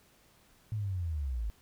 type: linear sweep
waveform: sine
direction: down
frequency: 110.5 to 49.92 Hz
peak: -31 dBFS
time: 0.72-1.5 s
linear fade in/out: 0 ms
effects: pink hiss -64 dBFS RMS until 1.61 s